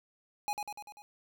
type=tone with echo; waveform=square; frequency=830.6 Hz; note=G#5; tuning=in tune; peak=-31 dBFS; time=0.48-0.53 s; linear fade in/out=0 ms; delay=98 ms; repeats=5; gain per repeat=-4 dB; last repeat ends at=1.02 s; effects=none